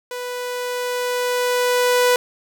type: tone with level ramp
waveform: sawtooth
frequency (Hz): 493.9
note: B4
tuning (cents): 0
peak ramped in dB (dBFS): -23 to -9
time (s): 0.11-2.16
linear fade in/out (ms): 2
effects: none